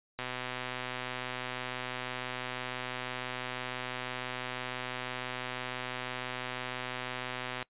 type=click train; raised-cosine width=0.3 ms; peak=-20 dBFS; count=938; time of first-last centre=0.19-7.627 s; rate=126 Hz; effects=noise-tail reverb RT60 0.1 s tail -21 dB re dry + resampled to 8000 Hz